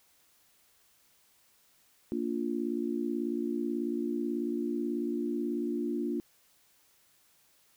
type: chord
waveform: sine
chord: Bb major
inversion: none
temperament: just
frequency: 233.1 / 291.4 / 349.6 Hz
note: Bb3 / D4 / F4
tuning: 0 / -13 / +2 cents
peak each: -34 dBFS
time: 2.12-6.2 s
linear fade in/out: 0 ms
effects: white hiss -66 dBFS RMS until 7.76 s